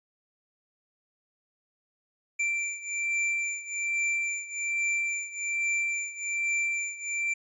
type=beating tone pair; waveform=square; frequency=2349 / 2350.2 Hz; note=D7 / D7; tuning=0 / +1 cents; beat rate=1.2 Hz; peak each=-30 / -33 dBFS; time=2.39-7.34 s; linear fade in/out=10 ms; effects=resampled to 24000 Hz